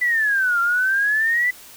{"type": "exponential two-way sweep", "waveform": "sine", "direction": "down then up", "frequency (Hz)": [2002, 1374, 2002], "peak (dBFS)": -16, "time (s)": [0.01, 1.51], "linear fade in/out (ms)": 10, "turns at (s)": 0.6, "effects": ["white hiss -43 dBFS RMS until 1.76 s"]}